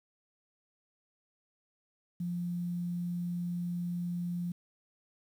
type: tone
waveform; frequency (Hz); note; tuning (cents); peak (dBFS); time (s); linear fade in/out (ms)
sine; 174.8; F3; +2; -32; 2.2-4.52; 5
effects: 10-bit